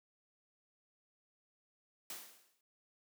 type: noise with exponential decay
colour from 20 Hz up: white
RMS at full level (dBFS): -43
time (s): 2.1-2.61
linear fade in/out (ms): 2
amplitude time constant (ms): 110
effects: high-pass 200 Hz 12 dB/octave